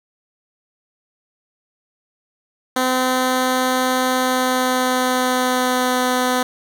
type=tone with pitch glide; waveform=10% pulse; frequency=256.1 to 252 Hz; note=C4 to B3; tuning=-37 to +35 cents; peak=-8 dBFS; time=2.76-6.43 s; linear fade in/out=5 ms; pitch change=-28 cents; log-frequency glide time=4.15-5.98 s; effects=none